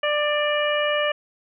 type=harmonic tone with a mistuned harmonic; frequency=593 Hz; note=D5; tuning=17 cents sharp; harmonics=1 / 2 / 3 / 4 / 5; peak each=-22 / -28 / -27 / -30 / -28 dBFS; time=0.03-1.12 s; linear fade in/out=5 ms; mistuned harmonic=5; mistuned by=-32 cents; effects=none

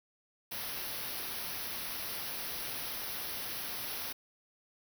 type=band-stop noise; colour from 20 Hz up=white; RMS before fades=-39 dBFS; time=0.51-4.13 s; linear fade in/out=10 ms; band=5900 to 10000 Hz; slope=96 dB/octave; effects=none

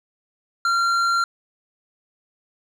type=tone with hard clipping; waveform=sine; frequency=1377 Hz; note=F6; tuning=25 cents flat; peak=-19 dBFS; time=0.65-1.24 s; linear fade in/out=2 ms; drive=9 dB; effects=none

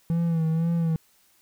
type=tone with vibrato; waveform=triangle; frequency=164.6 Hz; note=E3; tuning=2 cents flat; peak=-19 dBFS; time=0.1-0.96 s; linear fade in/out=0 ms; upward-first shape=sine; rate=2 Hz; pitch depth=50 cents each way; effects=white hiss -62 dBFS RMS until 1.41 s

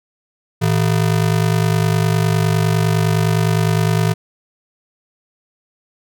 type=ring-modulated tone; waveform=square; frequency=137.2 Hz; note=C#3; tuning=17 cents flat; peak=-11 dBFS; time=0.61-4.14 s; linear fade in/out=20 ms; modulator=24.9 Hz; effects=none

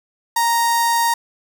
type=tone with notch filter; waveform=sawtooth; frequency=932.3 Hz; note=A#5; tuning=in tune; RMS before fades=-17 dBFS; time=0.36-1.14 s; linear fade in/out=5 ms; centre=2600 Hz; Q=1.2; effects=7-bit

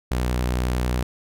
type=tone with vibrato; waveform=sawtooth; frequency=61.74 Hz; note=B1; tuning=in tune; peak=-17 dBFS; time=0.11-1.03 s; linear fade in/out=5 ms; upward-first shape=sine; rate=11 Hz; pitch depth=18 cents each way; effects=none

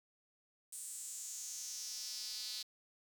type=tone with high-pass filter sweep; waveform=square; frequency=115.1 Hz; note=A#2; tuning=22 cents flat; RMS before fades=-45 dBFS; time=0.72-2.63 s; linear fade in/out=10 ms; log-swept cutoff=8600 to 4300 Hz; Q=4.3; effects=11-bit

